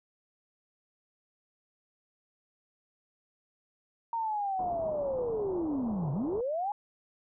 sine linear two-way sweep, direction down then up, 932.3 to 130.81 to 845 Hz, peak -29 dBFS, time 4.13-6.72 s, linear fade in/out 2 ms, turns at 6.12 s
white low-pass noise, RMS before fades -42 dBFS, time 4.59-6.41 s, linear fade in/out 2 ms, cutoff 960 Hz, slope 48 dB/octave
effects none

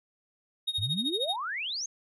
triangle tone with tremolo, 3729 Hz, A#7, in tune, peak -24 dBFS, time 0.67-1.36 s, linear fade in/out 10 ms, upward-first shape sine, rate 13 Hz, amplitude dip 90%
sine exponential sweep, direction up, 90 to 6640 Hz, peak -31 dBFS, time 0.78-1.86 s, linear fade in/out 5 ms
effects resampled to 32000 Hz

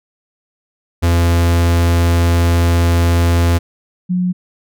45% pulse / sine tone pair in turn, 85.3 / 180.74 Hz, F2 / F#3, -40 / -40 cents, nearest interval octave + minor second, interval 1300 cents, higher second, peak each -10 / -13 dBFS, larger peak first, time 1.02-3.59 / 4.09-4.33 s, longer first, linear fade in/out 20 ms, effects none

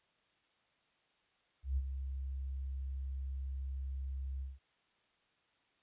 sine tone with ADSR envelope, 66.9 Hz, C2, 39 cents sharp, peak -29 dBFS, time 1.63-4.59 s, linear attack 140 ms, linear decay 46 ms, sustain -8 dB, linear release 180 ms, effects white hiss -74 dBFS RMS until 5.82 s + resampled to 8000 Hz

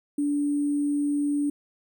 sine tone with sample-and-hold, 289.6 Hz, D4, 24 cents flat, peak -22 dBFS, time 0.18-1.5 s, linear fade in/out 5 ms, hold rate 8820 Hz, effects none

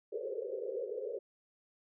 white band-pass noise, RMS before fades -39 dBFS, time 0.12-1.19 s, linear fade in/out 10 ms, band 390 to 540 Hz, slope 96 dB/octave, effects none

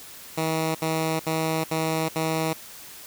10% pulse tone bursts, 160 Hz, D#3, 49 cents sharp, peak -15 dBFS, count 5, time 0.37-2.534 s, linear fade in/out 10 ms, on 380 ms, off 66 ms, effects white hiss -43 dBFS RMS until 3.06 s

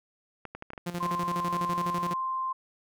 clicks, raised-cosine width 0.5 ms, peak -24 dBFS, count 9, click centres 0.453 / 0.55 / 0.624 / 0.704 / 0.734 / 0.778 / 1.057 / 1.11 / 1.547 s
sawtooth tone with tremolo, 174.61 Hz, F3, in tune, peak -26 dBFS, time 0.86-2.14 s, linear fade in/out 10 ms, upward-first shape square, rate 12 Hz, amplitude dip 70%
sine tone, 1046.5 Hz, C6, in tune, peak -28 dBFS, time 1-2.53 s, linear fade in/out 10 ms
effects none

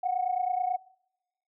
sine tone pair together, 723.8 / 753 Hz, F#5 / F#5, -38 / +30 cents, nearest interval minor second, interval 68 cents, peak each -27 / -29 dBFS, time 0.03-0.77 s, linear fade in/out 10 ms, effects noise-tail reverb RT60 0.9 s tail -25 dB re dry + tanh soft clip ceiling -18 dBFS

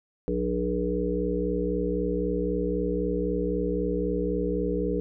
harmonic tone with a mistuned harmonic, 60 Hz, B1, 49 cents flat, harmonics 1 / 3 / 5 / 7 / 8, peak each -32 / -31 / -31 / -30 / -30 dBFS, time 0.28-5 s, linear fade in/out 0 ms, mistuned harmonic 7, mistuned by -16 cents, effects none

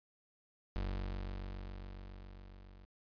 35% pulse tone with level ramp, 47.25 Hz, F#1, 37 cents sharp, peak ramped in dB -33 to -53 dBFS, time 0.76-2.85 s, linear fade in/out 0 ms, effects resampled to 11025 Hz

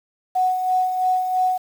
sine tone with tremolo, 740 Hz, F#5, in tune, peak -15 dBFS, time 0.35-1.58 s, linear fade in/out 10 ms, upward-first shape sine, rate 3 Hz, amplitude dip 50%, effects 7-bit

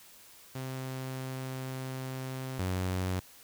sawtooth tone pair in turn, 130.81 / 92.5 Hz, C3 / F#2, 0 / 0 cents, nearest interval tritone, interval 600 cents, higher first, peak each -32 / -26 dBFS, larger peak second, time 0.55-2.59 / 2.59-3.2 s, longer first, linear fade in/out 5 ms, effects white hiss -55 dBFS RMS until 3.43 s

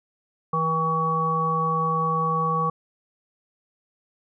harmonic tone with a mistuned harmonic, 160.9 Hz, E3, 42 cents flat, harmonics 1 / 3 / 5 / 7, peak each -27 / -30 / -33 / -22 dBFS, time 0.53-2.7 s, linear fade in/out 5 ms, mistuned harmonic 1, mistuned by +21 cents, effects none

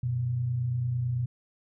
sine tone pair together, 94.49 / 123.47 Hz, F#2 / B2, +37 / 0 cents, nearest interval perfect fourth, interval 463 cents, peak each -37 / -26 dBFS, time 0.03-1.26 s, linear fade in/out 5 ms, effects none

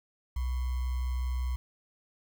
sine tone with sample-and-hold, 62.8 Hz, B1, 30 cents sharp, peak -28 dBFS, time 0.36-1.56 s, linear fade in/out 5 ms, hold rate 1050 Hz, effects none

